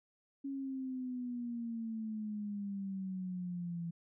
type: exponential sweep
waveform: sine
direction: down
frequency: 277.2 to 167.5 Hz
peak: -37 dBFS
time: 0.44-3.91 s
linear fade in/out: 10 ms
effects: none